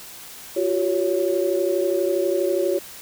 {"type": "tone cluster", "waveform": "sine", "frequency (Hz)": [350.4, 382.7, 558], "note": ["F4", "G4", "C#5"], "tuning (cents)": [6, -42, 11], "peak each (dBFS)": -23, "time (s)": [0.56, 2.79], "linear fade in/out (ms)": 10, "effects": ["white hiss -40 dBFS RMS until 3.01 s"]}